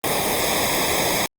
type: noise with comb filter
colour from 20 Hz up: pink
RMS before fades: -21 dBFS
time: 0.04-1.26 s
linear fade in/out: 0 ms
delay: 0.69 ms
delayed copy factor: -0.95
effects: Opus 32 kbps